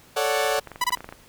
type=chord; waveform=sawtooth; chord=D major seventh; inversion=second; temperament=equal; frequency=440 / 554.4 / 587.3 / 740 Hz; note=A4 / C#5 / D5 / F#5; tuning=0 / 0 / 0 / 0 cents; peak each=-23 dBFS; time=0.16-0.6 s; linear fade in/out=10 ms
type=clicks; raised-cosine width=0.5 ms; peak=-22 dBFS; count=11; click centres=0.584 / 0.673 / 0.717 / 0.759 / 0.817 / 0.905 / 0.973 / 1.006 / 1.044 / 1.09 / 1.125 s
type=tone bursts; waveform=sawtooth; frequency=990 Hz; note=B5; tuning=4 cents sharp; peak=-16 dBFS; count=3; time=0.81-0.952 s; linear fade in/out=5 ms; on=32 ms; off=23 ms
effects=pink hiss -52 dBFS RMS until 1.28 s